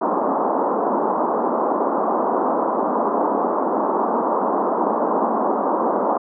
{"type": "band-pass noise", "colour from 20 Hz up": "white", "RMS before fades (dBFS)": -20, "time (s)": [0.01, 6.18], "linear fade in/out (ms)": 10, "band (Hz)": [210, 1100], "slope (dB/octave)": 48, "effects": []}